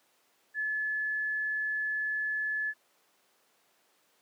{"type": "tone", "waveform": "sine", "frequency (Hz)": 1721, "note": "A6", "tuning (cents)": -39, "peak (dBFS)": -29, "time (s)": [0.54, 2.74], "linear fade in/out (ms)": 50, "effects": ["pink hiss -68 dBFS RMS until 4.21 s", "high-pass 400 Hz 12 dB/octave"]}